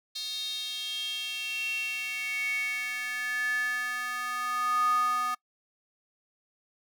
square tone with high-pass filter sweep, 247.2 Hz, B3, 2 cents sharp, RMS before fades -31 dBFS, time 0.15-5.35 s, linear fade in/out 10 ms, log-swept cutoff 4000 to 1100 Hz, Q 9.4, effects noise-tail reverb RT60 0.1 s tail -23 dB re dry

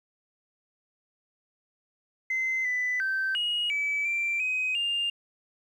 sine tone with pitch steps, 2062 / 1994 / 1552 / 2886 / 2298 / 2355 / 2520 / 2805 Hz, C7 / B6 / G6 / F#7 / D7 / D7 / D#7 / F7, -26 / +16 / -18 / -44 / -38 / +4 / +21 / +7 cents, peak -24 dBFS, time 2.3-5.1 s, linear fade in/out 5 ms, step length 350 ms, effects tanh soft clip ceiling -22 dBFS + 10-bit

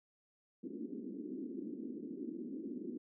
pink band-pass noise, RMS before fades -44 dBFS, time 0.63-2.98 s, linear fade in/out 10 ms, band 220 to 370 Hz, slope 48 dB/octave, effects none

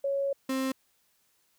sine / 35% pulse tone pair in turn, 554.4 / 264.2 Hz, C#5 / C4, 0 / +17 cents, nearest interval octave + minor second, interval 1283 cents, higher first, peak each -26 dBFS, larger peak neither, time 0.04-0.33 / 0.49-0.72 s, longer first, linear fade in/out 5 ms, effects white hiss -70 dBFS RMS until 1.58 s

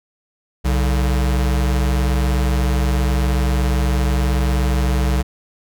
square tone pair together, 63.57 / 142.7 Hz, C2 / D3, -49 / -49 cents, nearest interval octave + major second, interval 1400 cents, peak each -16 / -25 dBFS, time 0.64-5.23 s, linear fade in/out 20 ms, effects none

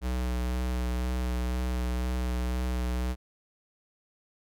square tone with vibrato, 61.9 Hz, B1, 5 cents sharp, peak -28 dBFS, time 0.01-3.16 s, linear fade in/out 50 ms, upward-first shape sine, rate 2 Hz, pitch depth 19 cents each way, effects none

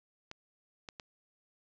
clicks, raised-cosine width 0.2 ms, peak -26 dBFS, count 3, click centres 0.314 / 0.888 / 0.998 s, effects resampled to 16000 Hz + 10-bit

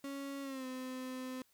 35% pulse tone with pitch glide, 277.2 to 257.1 Hz, C#4 to C4, 0 to -30 cents, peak -39 dBFS, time 0.04-1.42 s, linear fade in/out 2 ms, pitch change -130 cents, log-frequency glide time 0.42-0.66 s, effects white hiss -72 dBFS RMS until 1.53 s

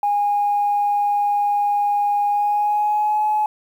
sine tone with pitch glide, 820 to 849.9 Hz, G#5 to G#5, -22 to +40 cents, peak -15 dBFS, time 0.03-3.46 s, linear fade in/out 2 ms, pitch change +62 cents, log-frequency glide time 2.29-3.25 s, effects tanh soft clip ceiling -11 dBFS + 8-bit

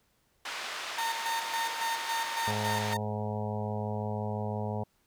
pink band-pass noise, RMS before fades -38 dBFS, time 0.45-2.94 s, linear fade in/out 5 ms, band 920 to 4900 Hz, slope 12 dB/octave
35% pulse tone with tremolo, 915 Hz, A#5, 32 cents flat, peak -28 dBFS, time 0.98-2.97 s, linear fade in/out 5 ms, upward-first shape square, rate 3.6 Hz, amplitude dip 55%
harmonic tone, 105.8 Hz, G#2, 33 cents sharp, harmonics 1 / 2 / 4 / 5 / 6 / 7 / 8 / 9, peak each -34 / -37 / -40 / -41 / -42 / -42 / -43 / -44 dBFS, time 2.47-4.84 s, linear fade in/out 10 ms
effects pink hiss -71 dBFS RMS until 5.06 s

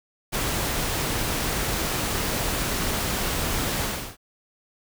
pink noise with ADSR envelope, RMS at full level -24 dBFS, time 0.32-4.17 s, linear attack 29 ms, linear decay 10 ms, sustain -2 dB, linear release 340 ms, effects none

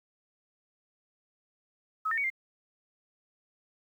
sine tone with pitch steps, 1283 / 1815 / 2245 / 2099 Hz, E6 / A#6 / C#7 / C7, -47 / -47 / +21 / +5 cents, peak -27 dBFS, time 2.05-2.302 s, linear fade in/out 10 ms, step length 63 ms, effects 10-bit

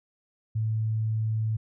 sine tone, 110 Hz, A2, in tune, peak -24 dBFS, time 0.55-1.57 s, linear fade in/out 10 ms, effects none

